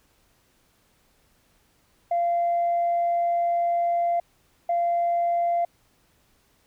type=tone bursts at uneven times; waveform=sine; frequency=690 Hz; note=F5; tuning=21 cents flat; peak=-19 dBFS; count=2; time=2.11-4.2 / 4.69-5.65 s; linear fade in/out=5 ms; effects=tanh soft clip ceiling -17 dBFS + pink hiss -64 dBFS RMS until 6.66 s